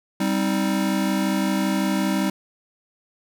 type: chord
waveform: square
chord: C minor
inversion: second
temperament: just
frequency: 196.22 / 261.6 / 314 Hz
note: G3 / C4 / Eb4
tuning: +2 / 0 / +16 cents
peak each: -23 / -28 / -26 dBFS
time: 0.2-2.3 s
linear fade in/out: 5 ms
effects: none